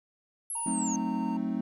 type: linear sweep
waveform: sine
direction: down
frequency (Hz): 11280 to 6240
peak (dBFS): -32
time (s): 0.5-0.96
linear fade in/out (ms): 2
type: tone with pitch glide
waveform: triangle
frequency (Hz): 926 to 919.6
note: A#5 to A#5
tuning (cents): -12 to -24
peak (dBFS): -34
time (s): 0.55-1.37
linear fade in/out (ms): 5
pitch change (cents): -12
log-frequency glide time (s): 0.67-1.1
type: chord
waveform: triangle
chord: F# diminished seventh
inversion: none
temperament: equal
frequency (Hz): 185 / 220 / 261.6 / 311.1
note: F#3 / A3 / C4 / Eb4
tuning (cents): 0 / 0 / 0 / 0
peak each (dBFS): -34 / -30 / -31 / -35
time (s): 0.66-1.61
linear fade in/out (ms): 5
effects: none